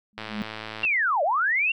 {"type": "tone with exponential growth", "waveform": "sine", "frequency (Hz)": 210, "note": "G#3", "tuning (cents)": 19, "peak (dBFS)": -23, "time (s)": [0.13, 0.42], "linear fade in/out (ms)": 0, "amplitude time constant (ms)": 61}
{"type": "click train", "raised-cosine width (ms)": 0.3, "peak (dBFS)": -18, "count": 74, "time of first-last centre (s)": [0.18, 0.85], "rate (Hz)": 109}
{"type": "linear two-way sweep", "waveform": "sine", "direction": "down then up", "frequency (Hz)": [2794, 550, 2794], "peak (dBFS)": -20, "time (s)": [0.83, 1.72], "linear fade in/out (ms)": 5, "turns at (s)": 1.23}
{"effects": []}